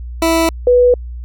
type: tone pair in turn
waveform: 20% pulse / sine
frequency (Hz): 328.7 / 492.5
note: E4 / B4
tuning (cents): -5 / -5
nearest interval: perfect fifth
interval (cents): 700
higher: second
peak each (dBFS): -6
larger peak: neither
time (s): 0.22-0.49 / 0.67-0.94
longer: neither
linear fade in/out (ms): 2
effects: added 60 Hz sine -24 dBFS peak until 1.24 s